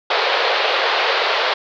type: band-pass noise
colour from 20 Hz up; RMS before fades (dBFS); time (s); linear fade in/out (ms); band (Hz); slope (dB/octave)
pink; -18; 0.1-1.54; 5; 430 to 4500; 48
effects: none